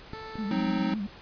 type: tone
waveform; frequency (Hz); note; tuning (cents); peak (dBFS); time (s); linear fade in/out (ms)
15% pulse; 440; A4; 0; -33; 0.13-0.51; 2
type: clicks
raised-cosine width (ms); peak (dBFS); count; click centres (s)
3; -25; 2; 0.134 / 0.356
type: tone with vibrato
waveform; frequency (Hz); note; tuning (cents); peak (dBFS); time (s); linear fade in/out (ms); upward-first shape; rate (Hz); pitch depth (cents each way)
sine; 207.7; G#3; 0; -29; 0.38-1.07; 10; sine; 8.9; 100
type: chord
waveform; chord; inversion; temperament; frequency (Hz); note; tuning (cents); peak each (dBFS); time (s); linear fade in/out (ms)
square; C diminished; second; equal with one note detuned; 182.03 / 261.6 / 311.1; Gb3 / C4 / Eb4; -28 / 0 / 0; -32; 0.51-0.94; 2
effects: pink hiss -48 dBFS RMS until 1.21 s + resampled to 11025 Hz